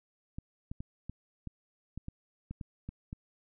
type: clicks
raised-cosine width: 5 ms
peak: -27 dBFS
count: 11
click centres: 0.385 / 0.715 / 0.805 / 1.096 / 1.473 / 1.976 / 2.084 / 2.51 / 2.612 / 2.89 / 3.129 s
effects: none